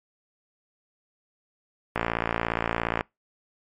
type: click train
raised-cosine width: 0.5 ms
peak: -9 dBFS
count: 61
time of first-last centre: 1.96-3.009 s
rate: 57.2 Hz
effects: noise-tail reverb RT60 0.2 s tail -25 dB re dry + MP3 64 kbps